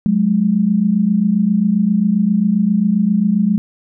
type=tone pair together; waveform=sine; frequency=184 / 211.5 Hz; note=F#3 / G#3; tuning=-9 / +32 cents; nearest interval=major second; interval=241 cents; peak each=-16 / -13 dBFS; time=0.06-3.58 s; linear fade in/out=0 ms; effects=none